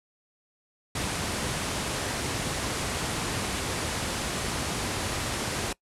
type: low-pass noise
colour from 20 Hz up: pink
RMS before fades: -30 dBFS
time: 0.95-5.73 s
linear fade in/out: 5 ms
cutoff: 11000 Hz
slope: 48 dB/octave
effects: noise-tail reverb RT60 0.1 s tail -23 dB re dry + high-pass 60 Hz 12 dB/octave